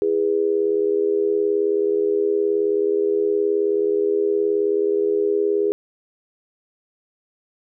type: tone with amplitude modulation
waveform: sine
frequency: 409.7 Hz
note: G#4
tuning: 24 cents flat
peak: -13 dBFS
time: 0.02-5.72 s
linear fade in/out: 0 ms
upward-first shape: sine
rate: 79 Hz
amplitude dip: 80%
effects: none